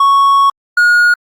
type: tone pair in turn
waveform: triangle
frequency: 1108.7 / 1439.8 Hz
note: C#6 / F#6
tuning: 0 / -48 cents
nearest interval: perfect fourth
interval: 452 cents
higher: second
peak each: -4 dBFS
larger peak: neither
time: 0-0.5 / 0.77-1.14 s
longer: first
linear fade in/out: 5 ms
effects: Opus 48 kbps